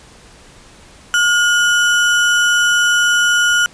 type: tone with sample-and-hold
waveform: sine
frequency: 1428 Hz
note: F6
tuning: 38 cents sharp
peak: -10 dBFS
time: 1.14-3.66 s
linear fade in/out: 0 ms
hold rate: 4410 Hz
effects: pink hiss -43 dBFS RMS until 3.73 s + resampled to 22050 Hz